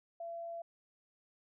sine tone, 676 Hz, E5, 43 cents sharp, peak -40 dBFS, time 0.2-0.62 s, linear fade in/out 5 ms, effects none

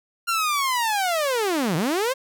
sawtooth linear two-way sweep, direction down then up, 1396.9 to 146.83 to 549 Hz, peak -17 dBFS, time 0.27-2.14 s, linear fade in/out 20 ms, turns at 1.76 s, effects none

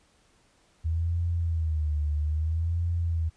sine tone with vibrato, 79.8 Hz, D#2, 44 cents sharp, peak -24 dBFS, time 0.84-3.3 s, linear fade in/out 20 ms, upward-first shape sine, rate 0.61 Hz, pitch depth 120 cents each way, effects pink hiss -64 dBFS RMS until 3.36 s + resampled to 22050 Hz

